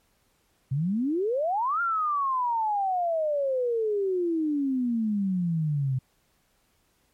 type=exponential two-way sweep; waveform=sine; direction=up then down; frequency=127.1 to 1411 to 127.1 Hz; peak=-23 dBFS; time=0.71-5.99 s; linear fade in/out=10 ms; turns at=1.81 s; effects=pink hiss -68 dBFS RMS until 7.13 s + MP3 64 kbps